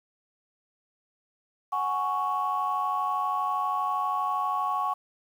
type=chord; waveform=sine; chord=F# suspended second; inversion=none; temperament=just; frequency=740 / 832.5 / 1110 Hz; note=F#5 / G#5 / C#6; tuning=0 / +4 / +2 cents; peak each=-31 / -31 / -26 dBFS; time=1.72-4.94 s; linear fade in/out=10 ms; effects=tanh soft clip ceiling -18 dBFS + 9-bit